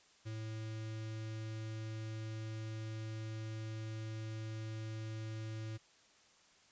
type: tone with notch filter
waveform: square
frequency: 110 Hz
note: A2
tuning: in tune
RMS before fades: -43 dBFS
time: 0.25-5.78 s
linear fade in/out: 20 ms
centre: 860 Hz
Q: 1.2
effects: white hiss -66 dBFS RMS until 6.71 s + resampled to 16000 Hz